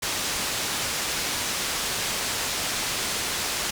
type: low-pass noise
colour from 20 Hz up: white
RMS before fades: -28 dBFS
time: 0.02-3.71 s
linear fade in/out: 10 ms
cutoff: 7200 Hz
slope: 12 dB/octave
effects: none